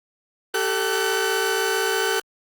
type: tone cluster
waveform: sawtooth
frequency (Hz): 388.7 / 444.1 / 1508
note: G4 / A4 / F#6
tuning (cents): -15 / +16 / +32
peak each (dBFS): -21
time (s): 0.54-2.2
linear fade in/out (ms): 5
effects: Opus 24 kbps